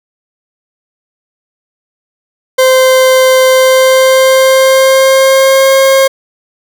40% pulse tone with pitch glide, 519 to 537 Hz, C5 to C5, -14 to +45 cents, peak -3 dBFS, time 2.58-6.08 s, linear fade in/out 10 ms, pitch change +59 cents, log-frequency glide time 3.49-5.72 s, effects none

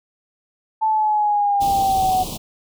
sine linear sweep, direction down, 880 to 740 Hz, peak -15 dBFS, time 0.81-2.24 s, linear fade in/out 20 ms
pink band-stop noise, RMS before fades -29 dBFS, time 1.6-2.38 s, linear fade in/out 20 ms, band 1000 to 2800 Hz, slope 48 dB/octave
effects none

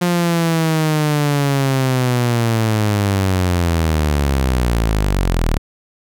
sawtooth linear sweep, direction down, 177.3 to 37.04 Hz, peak -10 dBFS, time 0.01-5.58 s, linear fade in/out 10 ms, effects none

